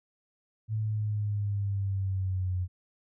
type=linear sweep; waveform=sine; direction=down; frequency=109.7 to 90.1 Hz; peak=-27 dBFS; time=0.68-2.68 s; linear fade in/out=50 ms; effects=none